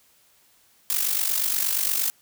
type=noise with amplitude modulation; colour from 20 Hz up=blue; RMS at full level=-21 dBFS; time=0.9-2.1 s; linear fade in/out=0 ms; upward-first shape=sine; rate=48.5 Hz; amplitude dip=70%; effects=white hiss -60 dBFS RMS until 2.21 s